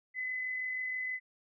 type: tone with amplitude modulation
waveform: sine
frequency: 2019 Hz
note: B6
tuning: 38 cents sharp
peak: -32 dBFS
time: 0.14-1.2 s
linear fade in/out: 50 ms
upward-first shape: sine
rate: 46.3 Hz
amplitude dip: 30%
effects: none